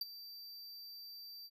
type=tone with ADSR envelope; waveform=square; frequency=4665 Hz; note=D8; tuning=12 cents flat; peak=-34 dBFS; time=0.01-1.5 s; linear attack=4 ms; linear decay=24 ms; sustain=-15 dB; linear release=46 ms; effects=none